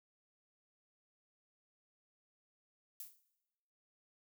violet noise with exponential decay, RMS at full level -43 dBFS, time 3-3.22 s, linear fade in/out 2 ms, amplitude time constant 46 ms, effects noise-tail reverb RT60 1.0 s tail -18 dB re dry

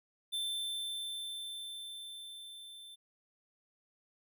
square tone with level ramp, 3547 Hz, A7, 13 cents sharp, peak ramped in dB -34 to -50 dBFS, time 0.32-2.96 s, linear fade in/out 20 ms, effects none

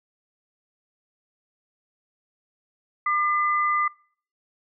sine tone pair together, 1200 / 2015 Hz, D6 / B6, +37 / +34 cents, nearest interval major sixth, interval 897 cents, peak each -21 / -27 dBFS, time 3.06-3.88 s, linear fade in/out 5 ms, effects noise-tail reverb RT60 0.5 s tail -24 dB re dry

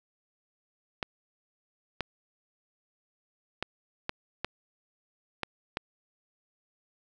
clicks, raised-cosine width 0.3 ms, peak -14 dBFS, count 7, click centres 1.028 / 2.007 / 3.626 / 4.094 / 4.446 / 5.433 / 5.771 s, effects none

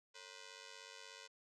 5% pulse ring-modulated tone, 499.9 Hz, B4, 21 cents sharp, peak -38 dBFS, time 0.14-1.28 s, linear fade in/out 20 ms, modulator 48.3 Hz, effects resampled to 24000 Hz

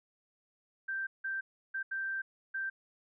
sine tone bursts at uneven times, 1568 Hz, G6, in tune, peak -33 dBFS, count 5, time 0.88-1.07 / 1.24-1.41 / 1.74-1.83 / 1.91-2.22 / 2.54-2.7 s, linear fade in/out 10 ms, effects none

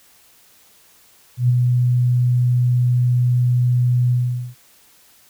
sine tone with ADSR envelope, 123.4 Hz, B2, 1 cent flat, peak -10 dBFS, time 1.37-4.55 s, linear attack 120 ms, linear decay 23 ms, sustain -3 dB, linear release 440 ms, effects white hiss -52 dBFS RMS until 5.29 s

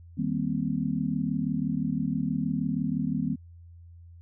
sine chord, C minor seventh, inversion first, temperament just, 156.98 / 196.22 / 235.5 / 261.6 Hz, Eb3 / G3 / Bb3 / C4, +16 / +2 / +18 / 0 cents, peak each -31 dBFS, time 0.17-3.36 s, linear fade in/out 20 ms, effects added 85 Hz sine -46 dBFS peak until 4.21 s

